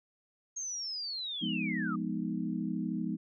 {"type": "linear sweep", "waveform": "sine", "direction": "down", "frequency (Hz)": [6510, 1174.7], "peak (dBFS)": -35, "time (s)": [0.56, 1.96], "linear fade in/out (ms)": 10}
{"type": "chord", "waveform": "sine", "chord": "F half-diminished seventh", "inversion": "none", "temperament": "equal", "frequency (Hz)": [174.61, 207.7, 246.9, 311.1], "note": ["F3", "Ab3", "Cb4", "Eb4"], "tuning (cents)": [0, 0, 0, 0], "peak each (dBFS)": [-37, -36, -37, -38], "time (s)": [1.41, 3.17], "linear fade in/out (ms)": 20}
{"effects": []}